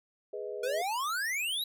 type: chord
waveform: sine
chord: G# minor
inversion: none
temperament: equal with one note detuned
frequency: 415.3 / 493.9 / 628.8 Hz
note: G#4 / B4 / D#5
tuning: 0 / 0 / +18 cents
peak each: -38 / -40 / -42 dBFS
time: 0.33-0.82 s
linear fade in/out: 5 ms
type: exponential sweep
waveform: square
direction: up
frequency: 476.2 to 4000 Hz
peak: -31 dBFS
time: 0.63-1.64 s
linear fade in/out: 5 ms
effects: none